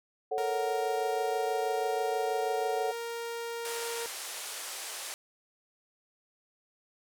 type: chord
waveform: sine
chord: F# minor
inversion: first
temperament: equal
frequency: 440 / 554.4 / 740 Hz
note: A4 / C#5 / F#5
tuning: 0 / 0 / 0 cents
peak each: -32 / -37 / -32 dBFS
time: 0.31-2.92 s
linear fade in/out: 10 ms
type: tone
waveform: sawtooth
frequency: 466.2 Hz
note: A#4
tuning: in tune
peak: -31 dBFS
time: 0.38-4.06 s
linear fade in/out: 0 ms
type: band-pass noise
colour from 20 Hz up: white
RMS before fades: -40 dBFS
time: 3.65-5.14 s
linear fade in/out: 0 ms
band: 420 to 11000 Hz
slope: 24 dB/octave
effects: none